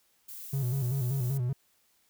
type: noise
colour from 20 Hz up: violet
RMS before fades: -43 dBFS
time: 0.28-1.38 s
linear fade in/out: 10 ms
type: tone with vibrato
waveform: triangle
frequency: 130 Hz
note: C3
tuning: 11 cents flat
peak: -25 dBFS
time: 0.53-1.53 s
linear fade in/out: 5 ms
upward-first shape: square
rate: 5.2 Hz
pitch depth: 98 cents each way
effects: white hiss -69 dBFS RMS until 2.09 s